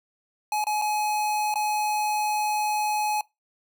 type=tone with dropouts; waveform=square; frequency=845 Hz; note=G#5; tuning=30 cents sharp; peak=-24 dBFS; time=0.52-3.21 s; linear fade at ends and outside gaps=2 ms; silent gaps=0.641-0.668 / 0.816-0.82 / 1.541-1.556 s; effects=noise-tail reverb RT60 0.2 s tail -22 dB re dry